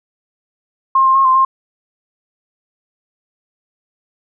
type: tone with pitch steps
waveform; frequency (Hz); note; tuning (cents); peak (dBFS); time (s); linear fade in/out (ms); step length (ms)
sine; 1066 / 1057 / 1078 / 1043 / 1062; C6 / C6 / C#6 / C6 / C6; +32 / +17 / -49 / -6 / +25; -8; 0.95-1.45; 5; 100
effects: none